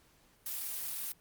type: noise with amplitude modulation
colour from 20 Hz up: blue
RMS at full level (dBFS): -37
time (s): 0.46-1.12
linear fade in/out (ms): 2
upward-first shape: sine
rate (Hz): 40.1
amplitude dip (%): 25
effects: pink hiss -66 dBFS RMS until 1.2 s + Opus 48 kbps

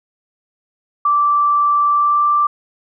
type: tone with pitch glide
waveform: sine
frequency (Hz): 1168 to 1176.1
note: D6 to D6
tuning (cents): -10 to +2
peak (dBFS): -11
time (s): 1.05-2.47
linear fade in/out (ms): 5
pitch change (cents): +12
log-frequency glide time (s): 1.91-2.25
effects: none

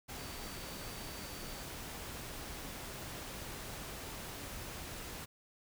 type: tone in noise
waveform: sine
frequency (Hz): 4582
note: D8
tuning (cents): -44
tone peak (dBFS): -55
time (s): 0.16-1.64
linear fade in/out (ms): 20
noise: pink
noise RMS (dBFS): -45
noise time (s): 0.08-5.26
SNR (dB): -13
effects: none

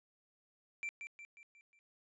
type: tone with echo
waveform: triangle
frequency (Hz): 2349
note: D7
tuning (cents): 0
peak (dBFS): -36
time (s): 0.83-0.89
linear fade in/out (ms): 0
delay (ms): 180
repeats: 5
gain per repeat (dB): -6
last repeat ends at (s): 1.79
effects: resampled to 22050 Hz

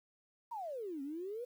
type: exponential two-way sweep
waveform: sine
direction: down then up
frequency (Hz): 979 to 267.1 to 505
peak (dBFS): -39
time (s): 0.51-1.45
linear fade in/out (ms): 10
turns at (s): 1.02
effects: 11-bit

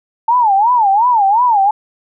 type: tone with vibrato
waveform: sine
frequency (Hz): 880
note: A5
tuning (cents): 0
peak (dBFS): -8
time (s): 0.28-1.71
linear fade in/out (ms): 5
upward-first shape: sine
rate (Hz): 2.8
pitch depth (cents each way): 220
effects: none

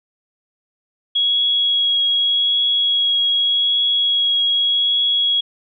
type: tone with vibrato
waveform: sine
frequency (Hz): 3322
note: G#7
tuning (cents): 0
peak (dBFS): -14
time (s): 1.15-5.41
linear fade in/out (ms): 10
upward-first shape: triangle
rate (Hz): 0.84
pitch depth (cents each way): 11
effects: none

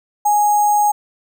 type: tone with sample-and-hold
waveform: sine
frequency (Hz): 830.6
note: G#5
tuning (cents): 0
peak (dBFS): -11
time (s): 0.25-0.92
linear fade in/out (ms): 10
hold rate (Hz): 7350
effects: none

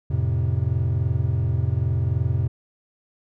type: chord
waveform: triangle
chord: F major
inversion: none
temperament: equal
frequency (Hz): 87.31 / 110 / 130.81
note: F2 / A2 / C3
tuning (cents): 0 / 0 / 0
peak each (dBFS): -22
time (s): 0.1-2.48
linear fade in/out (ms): 10
effects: none

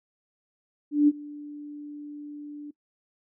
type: tone with ADSR envelope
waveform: sine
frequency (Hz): 293.7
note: D4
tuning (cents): 0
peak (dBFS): -13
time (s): 0.91-2.71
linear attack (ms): 170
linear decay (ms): 37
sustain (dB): -23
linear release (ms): 8
effects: noise-tail reverb RT60 0.1 s tail -21 dB re dry

